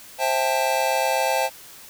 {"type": "chord", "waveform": "square", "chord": "A minor seventh", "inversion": "first", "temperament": "just", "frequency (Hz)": [528, 660, 792, 880], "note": ["C5", "E5", "G5", "A5"], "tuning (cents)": [16, 2, 18, 0], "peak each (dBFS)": [-26, -27, -26, -26], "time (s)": [0.18, 1.5], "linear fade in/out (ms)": 50, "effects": ["white hiss -44 dBFS RMS until 1.89 s"]}